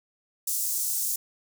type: high-pass noise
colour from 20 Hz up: pink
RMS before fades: -28 dBFS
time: 0.47-1.16 s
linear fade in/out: 5 ms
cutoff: 6700 Hz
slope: 24 dB/octave
effects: none